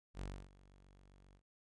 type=tone with ADSR envelope; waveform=sawtooth; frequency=47.52 Hz; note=F#1; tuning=47 cents sharp; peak=-37 dBFS; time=0.14-1.42 s; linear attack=68 ms; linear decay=280 ms; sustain=-21 dB; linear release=69 ms; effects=resampled to 22050 Hz